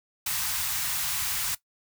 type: band-stop noise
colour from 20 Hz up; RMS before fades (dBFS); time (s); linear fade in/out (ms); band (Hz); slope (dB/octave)
white; -29; 0.26-1.55; 5; 170 to 840; 24
effects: noise-tail reverb RT60 0.1 s tail -17 dB re dry